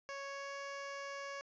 15% pulse tone with pitch glide, 554.4 to 557.9 Hz, C#5 to C#5, 0 to +11 cents, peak -36 dBFS, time 0.09-1.41 s, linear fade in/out 0 ms, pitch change +11 cents, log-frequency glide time 0.23-0.57 s, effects resampled to 16000 Hz + 12-bit

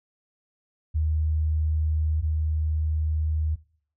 sine tone pair in turn, 77.78 / 77.78 Hz, D#2 / D#2, 0 / 0 cents, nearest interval unison, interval 0 cents, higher neither, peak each -21 / -22 dBFS, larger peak first, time 0.94-2.22 / 2.22-3.56 s, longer second, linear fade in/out 20 ms, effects noise-tail reverb RT60 0.5 s tail -19 dB re dry

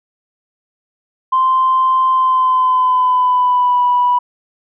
sine tone with pitch glide, 1041 to 982.6 Hz, C6 to B5, -9 to -9 cents, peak -9 dBFS, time 1.32-4.19 s, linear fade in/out 10 ms, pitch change -100 cents, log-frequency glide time 2.11-3.83 s, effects tanh soft clip ceiling -5 dBFS

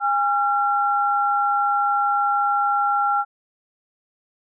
sine tone pair together, 814 / 1367.3 Hz, G#5 / F6, -35 / -37 cents, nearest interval major sixth, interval 898 cents, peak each -20 dBFS, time 0-3.25 s, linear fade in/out 50 ms, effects none

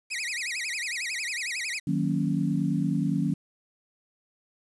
sawtooth tone with vibrato, 2197 Hz, C#7, 16 cents flat, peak -26 dBFS, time 0.1-1.8 s, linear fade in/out 20 ms, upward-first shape sine, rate 11 Hz, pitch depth 280 cents each way
sine chord, D# minor seventh, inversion none, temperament equal, 155.56 / 185 / 233.1 / 277.2 Hz, D#3 / F#3 / A#3 / C#4, 0 / 0 / 0 / 0 cents, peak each -28 / -28 / -31 / -29 dBFS, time 1.87-3.34 s, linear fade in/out 5 ms
effects resampled to 24000 Hz + 9-bit

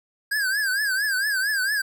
square tone with vibrato, 1612 Hz, G6, 48 cents sharp, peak -22 dBFS, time 0.31-1.82 s, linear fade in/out 10 ms, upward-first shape triangle, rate 4.4 Hz, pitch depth 150 cents each way, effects none

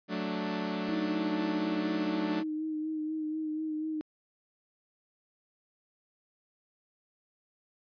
sawtooth chord, D major, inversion first, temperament equal, 185 / 220 / 293.7 Hz, F#3 / A3 / D4, 0 / 0 / 0 cents, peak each -32 dBFS, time 0.08-2.44 s, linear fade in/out 50 ms
sine tone with vibrato, 311.1 Hz, D#4, in tune, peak -31 dBFS, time 0.89-4.01 s, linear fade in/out 0 ms, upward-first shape sine, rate 4.1 Hz, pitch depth 25 cents each way
effects resampled to 11025 Hz

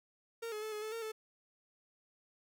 45% pulse tone with pitch steps, 460.7 / 425.2 / 434.6 / 423.1 / 434.5 / 457.6 / 436.6 Hz, A#4 / G#4 / A4 / G#4 / A4 / A#4 / A4, -20 / +41 / -21 / +32 / -22 / -32 / -13 cents, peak -39 dBFS, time 0.42-1.12 s, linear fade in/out 10 ms, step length 100 ms, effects none

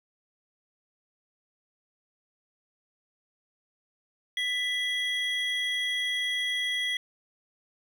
triangle tone pair together, 1983 / 3309 Hz, B6 / G#7, +7 / -7 cents, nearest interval major sixth, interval 886 cents, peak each -28 dBFS, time 4.37-6.97 s, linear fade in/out 2 ms, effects none

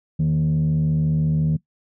sine tone with frequency modulation, 156.5 Hz, D#3, 10 cents sharp, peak -15 dBFS, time 0.19-1.57 s, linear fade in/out 10 ms, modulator 74.2 Hz, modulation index 0.48, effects noise-tail reverb RT60 0.1 s tail -20 dB re dry + tanh soft clip ceiling -14 dBFS

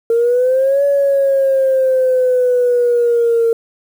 sine exponential two-way sweep, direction up then down, 457.6 to 567 to 457.6 Hz, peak -9 dBFS, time 0.1-3.53 s, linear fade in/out 2 ms, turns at 0.84 s, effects tanh soft clip ceiling -6 dBFS + 7-bit

